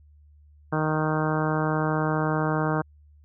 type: harmonic tone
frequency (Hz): 155.3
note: D#3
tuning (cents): -3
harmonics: 1 / 2 / 3 / 4 / 5 / 6 / 7 / 8 / 9 / 10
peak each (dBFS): -26 / -29 / -31 / -32 / -33 / -34 / -34 / -35 / -36 / -36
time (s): 0.72-2.82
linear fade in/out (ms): 10
effects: added 74 Hz sine -51 dBFS peak until 3.24 s